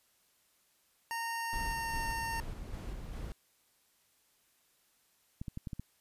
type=tone with pitch glide; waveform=25% pulse; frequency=922 to 914 Hz; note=A#5 to A#5; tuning=-19 to -34 cents; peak=-31 dBFS; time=1.11-2.4 s; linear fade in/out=0 ms; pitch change=-15 cents; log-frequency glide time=1.35-2 s
type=noise with tremolo; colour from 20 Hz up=brown; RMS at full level=-40 dBFS; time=1.53-3.32 s; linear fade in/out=0 ms; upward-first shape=square; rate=2.5 Hz; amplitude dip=30%
type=clicks; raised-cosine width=5 ms; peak=-27 dBFS; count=6; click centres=5.415 / 5.482 / 5.574 / 5.672 / 5.732 / 5.796 s
effects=white hiss -71 dBFS RMS until 6 s + resampled to 32000 Hz